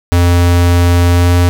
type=tone with pitch glide; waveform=square; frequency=87.31 to 88.02 Hz; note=F2 to F2; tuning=0 to +14 cents; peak=-7 dBFS; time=0.12-1.49 s; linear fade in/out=0 ms; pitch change=+14 cents; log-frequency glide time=1.1-1.35 s; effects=none